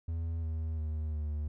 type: tone with pitch steps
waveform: triangle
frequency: 82.41 / 79.93 / 77.52 / 75.18 Hz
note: E2 / D#2 / D#2 / D2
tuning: 0 / +47 / -6 / +41 cents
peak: -30 dBFS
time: 0.08-1.48 s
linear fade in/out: 5 ms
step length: 350 ms
effects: none